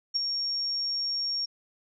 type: tone with ADSR envelope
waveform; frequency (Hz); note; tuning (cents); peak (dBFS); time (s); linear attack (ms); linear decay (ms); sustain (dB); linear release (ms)
sine; 5540; F8; -15; -21; 0.14-1.46; 23; 11; -6; 13
effects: none